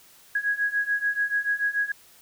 sine beating tone pair, 1654 / 1660.9 Hz, G#6 / G#6, -8 / 0 cents, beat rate 6.9 Hz, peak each -27 / -25 dBFS, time 0.35-1.92 s, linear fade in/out 5 ms, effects white hiss -54 dBFS RMS until 2.21 s

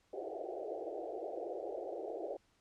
pink band-pass noise, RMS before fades -42 dBFS, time 0.13-2.37 s, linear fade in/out 5 ms, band 330 to 760 Hz, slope 96 dB/octave, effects pink hiss -73 dBFS RMS until 2.6 s + low-pass 8000 Hz 12 dB/octave

